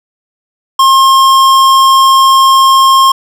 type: tone with tanh clipping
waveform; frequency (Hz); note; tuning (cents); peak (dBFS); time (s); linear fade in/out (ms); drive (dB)
sine; 1069; C6; +37; -5; 0.79-3.12; 5; 18
effects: none